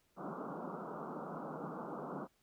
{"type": "band-pass noise", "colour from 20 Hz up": "pink", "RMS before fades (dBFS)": -44, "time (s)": [0.16, 2.28], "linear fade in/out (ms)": 50, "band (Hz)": [150, 1400], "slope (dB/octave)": 96, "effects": ["pink hiss -75 dBFS RMS until 2.42 s"]}